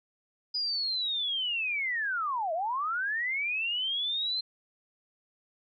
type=linear two-way sweep; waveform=sine; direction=down then up; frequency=4978 to 620 to 4148 Hz; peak=-28 dBFS; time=0.54-4.41 s; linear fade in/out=10 ms; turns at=2.53 s; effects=none